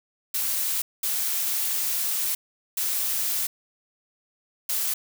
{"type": "noise bursts at uneven times", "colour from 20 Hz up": "blue", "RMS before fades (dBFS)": -26, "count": 4, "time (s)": [[0.34, 0.82], [1.03, 2.35], [2.77, 3.47], [4.69, 4.94]], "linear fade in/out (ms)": 5, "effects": []}